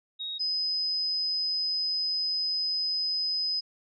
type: tone pair in turn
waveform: sine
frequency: 3772 / 5035 Hz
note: A#7 / D#8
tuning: +20 / +20 cents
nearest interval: perfect fourth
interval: 500 cents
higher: second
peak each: -32 / -26 dBFS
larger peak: second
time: 0.19-0.39 / 0.39-3.61 s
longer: second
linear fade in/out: 20 ms
effects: none